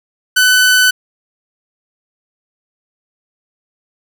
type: tone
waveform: sawtooth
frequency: 1503 Hz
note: F#6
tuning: 27 cents sharp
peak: -4 dBFS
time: 0.36-0.91 s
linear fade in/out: 10 ms
effects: none